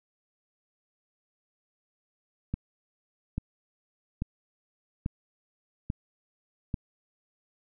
click train, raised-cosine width 5 ms, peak -17 dBFS, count 6, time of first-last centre 2.54-6.742 s, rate 1.19 Hz, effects none

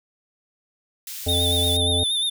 white high-pass noise, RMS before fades -34 dBFS, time 1.07-1.77 s, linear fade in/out 2 ms, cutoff 2700 Hz, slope 12 dB/octave
harmonic tone, 87.1 Hz, F2, 4 cents flat, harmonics 1 / 3 / 5 / 7 / 9, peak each -23 / -30 / -29 / -31 / -36 dBFS, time 1.26-2.04 s, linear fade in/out 10 ms
square tone with vibrato, 3591 Hz, A7, 35 cents sharp, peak -21 dBFS, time 1.28-2.3 s, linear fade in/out 10 ms, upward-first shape sine, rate 8.5 Hz, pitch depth 55 cents each way
effects none

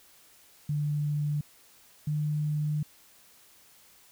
sine tone pair in turn, 147.8 / 150.3 Hz, D3 / D3, +11 / +40 cents, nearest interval unison, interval 29 cents, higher second, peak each -26 dBFS, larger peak neither, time 0.69-1.41 / 2.07-2.83 s, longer second, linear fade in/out 5 ms, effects white hiss -58 dBFS RMS until 4.11 s

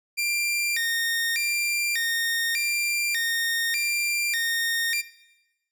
sawtooth tone with vibrato, 2093 Hz, C7, in tune, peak -20 dBFS, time 0.17-5.02 s, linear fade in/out 20 ms, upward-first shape square, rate 0.84 Hz, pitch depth 220 cents each way, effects noise-tail reverb RT60 1.0 s tail -18 dB re dry

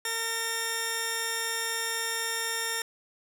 10% pulse tone pair together, 456 / 1824 Hz, A#4 / A#6, -38 / -38 cents, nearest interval 2 octaves, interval 2400 cents, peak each -26 / -22 dBFS, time 0.05-2.82 s, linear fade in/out 2 ms, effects none

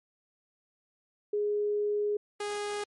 sine / sawtooth tone pair in turn, 415.3 / 412.7 Hz, G#4 / G#4, 0 / -11 cents, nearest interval unison, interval 11 cents, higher first, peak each -26 / -28 dBFS, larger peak first, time 1.33-2.17 / 2.4-2.84 s, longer first, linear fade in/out 5 ms, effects MP3 48 kbps

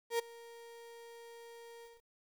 35% pulse tone with ADSR envelope, 466.2 Hz, A#4, in tune, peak -27 dBFS, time 0.1-2.03 s, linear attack 90 ms, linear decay 12 ms, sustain -22 dB, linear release 200 ms, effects 11-bit

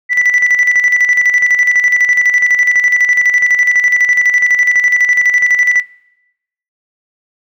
sine tone with tremolo, 1975.5 Hz, B6, in tune, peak -4 dBFS, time 0.09-5.83 s, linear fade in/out 50 ms, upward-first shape square, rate 12 Hz, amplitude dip 65%, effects noise-tail reverb RT60 0.9 s tail -22 dB re dry + tanh soft clip ceiling -4 dBFS

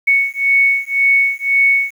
sine beating tone pair, 2217 / 2218.9 Hz, C#7 / C#7, 0 / +1 cents, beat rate 1.9 Hz, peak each -14 dBFS, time 0.07-1.91 s, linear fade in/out 10 ms, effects 7-bit

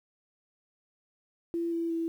sine tone with pitch steps, 337.8 / 334.3 / 330.8 Hz, E4 / E4 / E4, +42 / +24 / +6 cents, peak -28 dBFS, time 1.54-2.08 s, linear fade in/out 0 ms, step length 180 ms, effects 10-bit

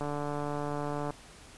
click train, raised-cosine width 1 ms, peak -21 dBFS, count 161, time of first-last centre 0.01-1.106 s, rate 146 Hz, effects pink hiss -52 dBFS RMS until 1.57 s + resampled to 24000 Hz

